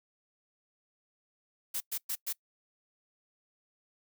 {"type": "noise bursts", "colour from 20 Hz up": "blue", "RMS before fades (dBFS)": -34, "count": 4, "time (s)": [1.74, 2.33], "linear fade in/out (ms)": 10, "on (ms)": 65, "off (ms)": 110, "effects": ["noise-tail reverb RT60 0.1 s tail -23 dB re dry"]}